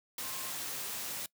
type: tone in noise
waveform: sine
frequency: 1063 Hz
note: C6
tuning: 27 cents sharp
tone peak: -49 dBFS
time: 0.23-0.5 s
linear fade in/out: 2 ms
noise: white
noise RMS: -39 dBFS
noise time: 0.18-1.26 s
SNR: -13 dB
effects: noise-tail reverb RT60 0.1 s tail -22 dB re dry + high-pass 100 Hz 12 dB/octave